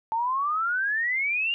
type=exponential sweep; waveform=sine; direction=up; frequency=880 to 2848 Hz; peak=-23 dBFS; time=0.12-1.54 s; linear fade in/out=0 ms; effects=none